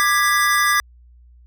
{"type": "chord", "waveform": "square", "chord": "G# diminished", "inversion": "second", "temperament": "equal with one note detuned", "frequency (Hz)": [1187.6, 1661.2, 1975.5], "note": ["D6", "G#6", "B6"], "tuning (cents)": [19, 0, 0], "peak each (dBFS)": [-19, -20, -21], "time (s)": [0, 0.8], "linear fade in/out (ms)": 0, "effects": ["added 60 Hz sine -45 dBFS peak until 1.46 s"]}